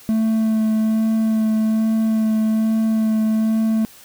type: tone with vibrato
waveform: triangle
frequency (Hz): 220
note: A3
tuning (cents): 0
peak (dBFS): -13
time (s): 0.09-3.85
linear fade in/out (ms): 0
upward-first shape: sine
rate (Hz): 1.2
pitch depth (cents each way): 13
effects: white hiss -45 dBFS RMS until 4.04 s